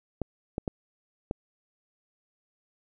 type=clicks; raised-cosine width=2 ms; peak=-16 dBFS; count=4; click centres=0.217 / 0.581 / 0.678 / 1.311 s; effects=none